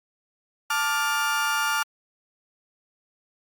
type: chord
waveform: 35% pulse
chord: D minor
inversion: second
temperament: just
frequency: 881 / 1174.7 / 1409.6 Hz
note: A5 / D6 / F6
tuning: +2 / 0 / +16 cents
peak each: -27 / -27 / -23 dBFS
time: 0.7-1.83 s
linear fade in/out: 5 ms
effects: Opus 48 kbps